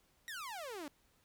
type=exponential sweep; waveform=sawtooth; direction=down; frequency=1937 to 272.7 Hz; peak=-39 dBFS; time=0.28-0.88 s; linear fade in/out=0 ms; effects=pink hiss -72 dBFS RMS until 1.24 s